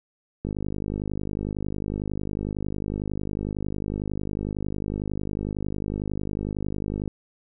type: click train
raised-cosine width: 3 ms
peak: -16 dBFS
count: 339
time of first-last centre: 0.45-7.077 s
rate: 51 Hz
effects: none